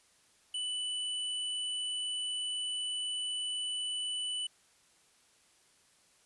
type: tone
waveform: square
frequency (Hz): 2982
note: F#7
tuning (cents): +13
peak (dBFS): -34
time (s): 0.54-4.47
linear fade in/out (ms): 5
effects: white hiss -66 dBFS RMS until 6.25 s + resampled to 24000 Hz